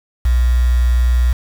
sine tone with quantisation, 60.9 Hz, B1, 24 cents flat, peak -10 dBFS, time 0.25-1.33 s, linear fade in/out 5 ms, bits 5, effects none

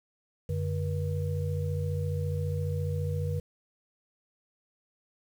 sine tone cluster, 92.2 / 146.8 / 481.1 Hz, F#2 / D3 / B4, -6 / 0 / -45 cents, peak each -30 / -32 / -37 dBFS, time 0.49-3.4 s, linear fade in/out 5 ms, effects 9-bit

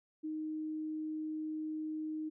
sine tone, 310.9 Hz, D#4, 1 cent flat, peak -36 dBFS, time 0.23-2.3 s, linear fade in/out 20 ms, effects none

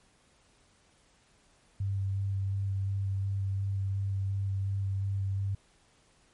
sine tone with vibrato, 97.9 Hz, G2, 2 cents flat, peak -28 dBFS, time 1.8-5.55 s, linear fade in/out 5 ms, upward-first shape square, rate 2.8 Hz, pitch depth 10 cents each way, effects pink hiss -65 dBFS RMS until 6.33 s + MP3 48 kbps

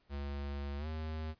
square tone with pitch glide, 70.8 to 78.56 Hz, C#2 to D#2, +37 to +17 cents, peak -38 dBFS, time 0.09-1.35 s, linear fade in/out 50 ms, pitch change +180 cents, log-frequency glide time 0.78-0.87 s, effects pink hiss -73 dBFS RMS until 1.39 s + resampled to 11025 Hz

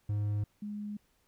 triangle / sine tone pair in turn, 103.83 / 207.7 Hz, G#2 / G#3, 0 / 0 cents, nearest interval octave, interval 1200 cents, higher second, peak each -27 / -36 dBFS, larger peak first, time 0.09-0.44 / 0.62-0.97 s, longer neither, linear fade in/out 5 ms, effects pink hiss -72 dBFS RMS until 1.27 s

